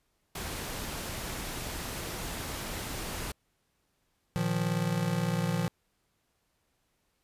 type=noise; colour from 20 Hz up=pink; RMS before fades=-37 dBFS; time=0.35-3.32 s; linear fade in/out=5 ms
type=chord; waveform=square; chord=Bb suspended fourth; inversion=none; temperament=just; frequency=116.54 / 155.39 / 174.81 Hz; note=Bb2 / Eb3 / F3; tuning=0 / -2 / +2 cents; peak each=-35 / -33 / -31 dBFS; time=4.36-5.68 s; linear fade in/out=0 ms
effects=pink hiss -75 dBFS RMS until 7.23 s + resampled to 32000 Hz